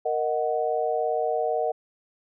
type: chord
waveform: sine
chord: D# minor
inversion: second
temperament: equal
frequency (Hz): 466.2 / 622.3 / 740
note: A#4 / D#5 / F#5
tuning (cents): 0 / 0 / 0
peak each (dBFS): -27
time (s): 0.05-1.72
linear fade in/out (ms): 10
effects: none